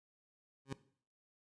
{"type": "tone with exponential growth", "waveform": "20% pulse", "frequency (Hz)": 135.4, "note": "C#3", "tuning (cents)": -40, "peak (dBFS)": -31, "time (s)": [0.65, 0.73], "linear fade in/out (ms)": 5, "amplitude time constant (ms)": 16, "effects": ["noise-tail reverb RT60 0.5 s tail -17 dB re dry", "resampled to 22050 Hz"]}